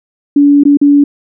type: tone with dropouts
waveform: sine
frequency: 286.4 Hz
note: D4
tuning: 43 cents flat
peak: -3 dBFS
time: 0.36-1.04 s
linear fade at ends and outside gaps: 5 ms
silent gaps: 0.636-0.652 / 0.772-0.814 s
effects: none